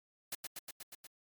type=noise with echo; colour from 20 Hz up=white; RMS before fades=-39 dBFS; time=0.32-0.35 s; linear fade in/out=5 ms; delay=120 ms; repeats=6; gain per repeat=-2 dB; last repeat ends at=1.07 s; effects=MP3 96 kbps